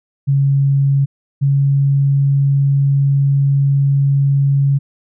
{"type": "tone pair in turn", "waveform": "sine", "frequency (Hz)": [138.59, 139.14], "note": ["C#3", "C#3"], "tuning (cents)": [0, 7], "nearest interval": "unison", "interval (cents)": 7, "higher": "second", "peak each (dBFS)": -10, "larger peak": "neither", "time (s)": [[0.27, 1.06], [1.41, 4.79]], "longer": "second", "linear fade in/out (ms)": 20, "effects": []}